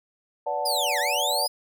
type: chord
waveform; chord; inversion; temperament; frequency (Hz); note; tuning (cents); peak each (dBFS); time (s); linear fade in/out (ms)
sine; B minor seventh; none; equal with one note detuned; 493.9 / 579.9 / 740 / 880; B4 / D5 / F#5 / A5; 0 / -22 / 0 / 0; -35 / -29 / -30 / -29; 0.46-1.47; 10
type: linear two-way sweep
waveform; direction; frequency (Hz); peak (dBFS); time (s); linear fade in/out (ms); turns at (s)
sawtooth; down then up; 5080 to 1661.2 to 5080; -22; 0.65-1.48; 10; 0.99
effects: none